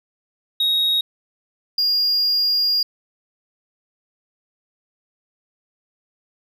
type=tone pair in turn; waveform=sine; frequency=3773 / 4832 Hz; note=A#7 / D8; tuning=+20 / +48 cents; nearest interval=major third; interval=428 cents; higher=second; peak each=-13 dBFS; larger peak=neither; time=0.6-1.01 / 1.78-2.83 s; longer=second; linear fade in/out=5 ms; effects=tanh soft clip ceiling -15 dBFS + 9-bit